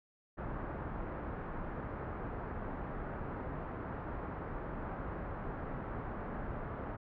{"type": "low-pass noise", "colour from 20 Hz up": "pink", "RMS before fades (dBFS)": -41, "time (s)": [0.37, 6.97], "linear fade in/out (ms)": 20, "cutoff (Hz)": 1500, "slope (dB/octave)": 24, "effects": []}